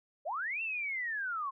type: linear two-way sweep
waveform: sine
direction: up then down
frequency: 526 to 2729 to 1045 Hz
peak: -33 dBFS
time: 0.25-1.51 s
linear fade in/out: 20 ms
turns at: 0.62 s
effects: none